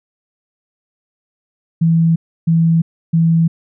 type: tone bursts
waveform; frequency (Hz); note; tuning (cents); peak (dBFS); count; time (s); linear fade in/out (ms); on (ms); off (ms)
sine; 164.81; E3; 0; -9; 3; 1.81-3.48; 10; 350; 310
effects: none